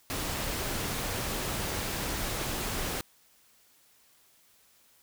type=noise; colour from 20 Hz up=pink; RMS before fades=-33 dBFS; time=0.1-3.01 s; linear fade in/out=0 ms; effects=white hiss -63 dBFS RMS until 5.02 s